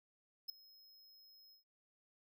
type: tone with ADSR envelope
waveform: square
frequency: 5140 Hz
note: E8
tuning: 45 cents flat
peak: -37 dBFS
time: 0.48-1.64 s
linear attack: 17 ms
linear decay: 3 ms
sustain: -24 dB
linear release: 120 ms
effects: none